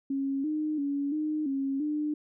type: tone with pitch steps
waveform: sine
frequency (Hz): 273.5 / 306.3 / 282.6 / 306.2 / 272.5 / 300.2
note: C#4 / D#4 / C#4 / D#4 / C#4 / D4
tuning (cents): -23 / -27 / +34 / -28 / -29 / +38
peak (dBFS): -27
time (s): 0.1-2.14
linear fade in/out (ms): 5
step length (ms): 340
effects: none